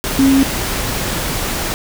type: tone in noise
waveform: sine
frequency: 270.1 Hz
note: C#4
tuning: 45 cents flat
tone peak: -8 dBFS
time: 0.19-0.43 s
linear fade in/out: 0 ms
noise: pink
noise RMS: -20 dBFS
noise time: 0.04-1.74 s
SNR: +9 dB
effects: none